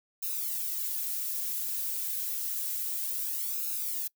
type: noise with flanger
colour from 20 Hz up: violet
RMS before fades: -33 dBFS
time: 0.22-4.08 s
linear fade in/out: 10 ms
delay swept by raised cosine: 0.76 to 4.46 ms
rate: 0.29 Hz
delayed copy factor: +0.9
effects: noise-tail reverb RT60 0.1 s tail -23 dB re dry